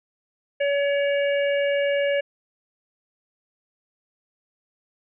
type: harmonic tone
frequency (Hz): 566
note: C#5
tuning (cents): +36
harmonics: 1 / 3 / 4 / 5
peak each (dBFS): -20 / -30 / -32 / -34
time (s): 0.6-2.21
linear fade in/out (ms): 10
effects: none